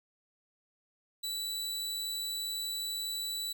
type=tone; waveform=sawtooth; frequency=3951 Hz; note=B7; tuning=in tune; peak=-31 dBFS; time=1.23-3.53 s; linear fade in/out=10 ms; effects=none